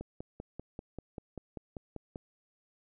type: click train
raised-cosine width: 2 ms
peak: -27 dBFS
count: 12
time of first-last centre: 0.01-2.158 s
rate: 5.12 Hz
effects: none